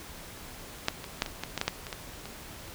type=clicks; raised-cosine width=0.2 ms; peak=-30 / -7 / -22 / -8 / -18 / -15 / -13 / -10 / -8 / -21 / -17 / -23 dBFS; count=12; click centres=0.786 / 0.884 / 1.042 / 1.221 / 1.262 / 1.436 / 1.577 / 1.614 / 1.68 / 1.868 / 1.928 / 2.256 s; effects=pink hiss -45 dBFS RMS until 2.74 s